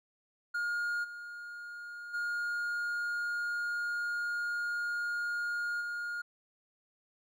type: tone with level steps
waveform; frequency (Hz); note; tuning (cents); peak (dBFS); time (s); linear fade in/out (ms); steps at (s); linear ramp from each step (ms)
triangle; 1423; F6; +32; -29 / -40 / -30 / -33; 0.54-6.22; 10; 1.03 / 2.13 / 5.8; 20
effects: none